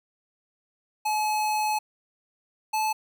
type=tone pair in turn; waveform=square; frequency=854 / 866.9 Hz; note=G#5 / A5; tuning=+48 / -26 cents; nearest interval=unison; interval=26 cents; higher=second; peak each=-24 dBFS; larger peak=neither; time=1.05-1.79 / 2.73-2.93 s; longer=first; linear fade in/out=10 ms; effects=none